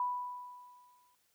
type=tone with exponential decay; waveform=sine; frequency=987.8 Hz; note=B5; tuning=in tune; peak=-29 dBFS; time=0-1.15 s; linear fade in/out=2 ms; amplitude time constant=250 ms; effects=white hiss -74 dBFS RMS until 1.34 s